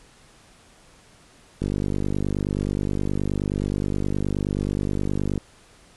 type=click train; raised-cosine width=3 ms; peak=-12 dBFS; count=187; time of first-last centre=1.62-5.378 s; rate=49.5 Hz; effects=pink hiss -53 dBFS RMS until 5.96 s + resampled to 24000 Hz